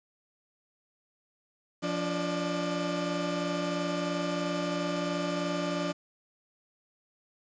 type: tone cluster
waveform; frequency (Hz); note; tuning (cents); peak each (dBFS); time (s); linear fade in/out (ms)
30% pulse; 174.3 / 288 / 599; F3 / D4 / D5; -3 / -34 / +34; -31; 1.82-5.93; 20
effects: resampled to 16000 Hz + 9-bit